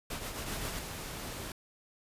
pink noise with tremolo, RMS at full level -37 dBFS, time 0.1-0.79 s, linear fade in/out 5 ms, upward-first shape triangle, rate 7.6 Hz, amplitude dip 55%
pink noise, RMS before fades -41 dBFS, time 0.46-1.52 s, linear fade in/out 2 ms
effects resampled to 32000 Hz

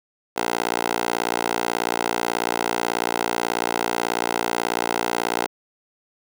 10% pulse tone with high-pass filter, 58.27 Hz, A#1, in tune, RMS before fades -24 dBFS, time 0.36-5.47 s, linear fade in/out 10 ms, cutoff 550 Hz, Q 1.6, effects none

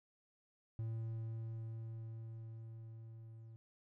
triangle tone with level ramp, 112.8 Hz, A2, 44 cents sharp, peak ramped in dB -36 to -50 dBFS, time 0.79-3.56 s, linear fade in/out 0 ms, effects none

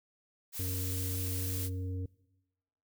blue noise, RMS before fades -39 dBFS, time 0.52-1.7 s, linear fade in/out 50 ms
harmonic tone, 92.5 Hz, F#2, in tune, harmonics 1 / 3 / 5, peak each -34 / -44 / -48 dBFS, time 0.59-2.06 s, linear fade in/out 5 ms
effects noise-tail reverb RT60 1.0 s tail -22 dB re dry

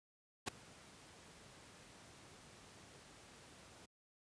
pink noise with ADSR envelope, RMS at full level -36 dBFS, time 0.46-3.86 s, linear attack 23 ms, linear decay 5 ms, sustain -23 dB, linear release 10 ms, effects high-pass 80 Hz 12 dB/octave + resampled to 22050 Hz

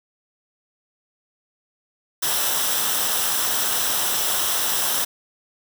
white noise with comb filter, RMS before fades -22 dBFS, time 2.22-5.05 s, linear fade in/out 10 ms, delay 0.44 ms, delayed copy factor -0.55, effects none

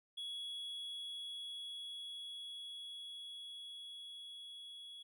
triangle tone with level ramp, 3357 Hz, G#7, 18 cents sharp, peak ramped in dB -40 to -48 dBFS, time 0.17-5.03 s, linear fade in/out 10 ms, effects none

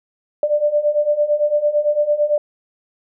sine beating tone pair, 587.3 / 596.2 Hz, D5 / D5, 0 / +26 cents, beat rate 8.9 Hz, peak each -19 / -16 dBFS, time 0.43-2.38 s, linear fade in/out 2 ms, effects none

